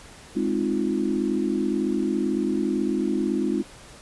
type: chord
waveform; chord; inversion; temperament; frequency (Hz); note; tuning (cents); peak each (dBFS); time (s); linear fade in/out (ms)
sine; F minor seventh; first; equal; 207.7 / 261.6 / 311.1 / 349.2; Ab3 / C4 / Eb4 / F4; 0 / 0 / 0 / 0; -27; 0.35-3.63; 20
effects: pink hiss -46 dBFS RMS until 4.01 s + resampled to 24000 Hz